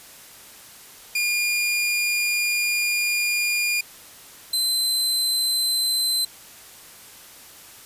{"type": "tone pair in turn", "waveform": "sawtooth", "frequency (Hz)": [2421, 4067], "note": ["D#7", "C8"], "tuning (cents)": [-48, -50], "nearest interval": "major sixth", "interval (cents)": 898, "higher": "second", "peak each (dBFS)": -17, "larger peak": "neither", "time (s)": [[1.15, 3.81], [4.53, 6.25]], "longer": "first", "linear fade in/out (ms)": 5, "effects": ["white hiss -45 dBFS RMS until 7.85 s", "resampled to 32000 Hz"]}